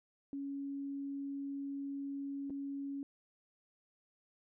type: tone with dropouts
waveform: sine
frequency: 278.5 Hz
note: C#4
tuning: 8 cents sharp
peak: -38 dBFS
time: 0.33-3.03 s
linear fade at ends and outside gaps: 1 ms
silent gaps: 2.498-2.504 s
effects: none